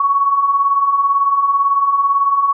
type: beating tone pair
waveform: sine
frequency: 1100 / 1118 Hz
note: C#6 / C#6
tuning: -14 / +14 cents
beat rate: 18 Hz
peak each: -20 / -12 dBFS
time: 0-2.53 s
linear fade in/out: 5 ms
effects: none